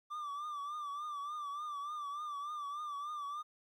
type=tone with vibrato; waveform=triangle; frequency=1174.7 Hz; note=D6; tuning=in tune; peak=-37 dBFS; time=0.1-3.43 s; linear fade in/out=20 ms; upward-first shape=triangle; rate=3.4 Hz; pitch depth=81 cents each way; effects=13-bit